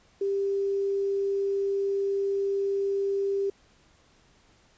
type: tone with quantisation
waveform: sine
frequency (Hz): 395.5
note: G4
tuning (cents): +15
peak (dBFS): -24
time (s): 0.21-3.5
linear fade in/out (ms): 5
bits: 9
effects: pink hiss -61 dBFS RMS until 4.77 s + resampled to 16000 Hz